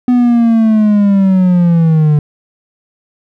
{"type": "linear sweep", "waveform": "triangle", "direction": "down", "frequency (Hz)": [249.5, 146.83], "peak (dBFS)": -4, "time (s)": [0.08, 2.19], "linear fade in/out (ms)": 2, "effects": []}